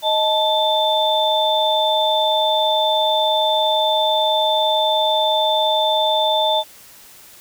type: tone cluster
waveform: sine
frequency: 624 / 874 / 3551 Hz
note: D#5 / A5 / A7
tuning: +5 / -12 / +15 cents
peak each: -19 dBFS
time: 0.02-6.64 s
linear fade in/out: 50 ms
effects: white hiss -44 dBFS RMS until 7.4 s